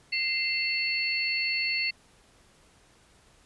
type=tone cluster; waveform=sine; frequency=2090 / 2694 / 4415 Hz; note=C7 / E7 / C#8; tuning=-2 / +37 / -8 cents; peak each=-30 dBFS; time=0.12-1.91 s; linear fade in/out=10 ms; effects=pink hiss -60 dBFS RMS until 3.45 s + resampled to 24000 Hz